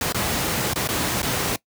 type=noise with dropouts; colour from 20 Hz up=pink; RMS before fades=-23 dBFS; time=0.01-1.56 s; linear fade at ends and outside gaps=2 ms; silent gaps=0.124-0.145 / 0.735-0.758 / 0.875-0.888 / 1.219-1.229 s; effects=noise-tail reverb RT60 0.1 s tail -21 dB re dry + high-pass 80 Hz 12 dB/octave